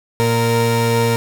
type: tone pair together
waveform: 30% pulse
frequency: 116.54 / 463.7 Hz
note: A#2 / A#4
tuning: 0 / -9 cents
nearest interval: 2 octaves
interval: 2391 cents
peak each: -14 dBFS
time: 0.2-1.16 s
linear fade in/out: 0 ms
effects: none